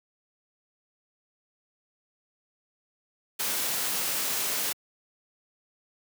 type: noise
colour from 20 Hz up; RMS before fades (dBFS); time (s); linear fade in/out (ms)
white; -29; 3.39-4.73; 10
effects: high-pass 150 Hz 12 dB/octave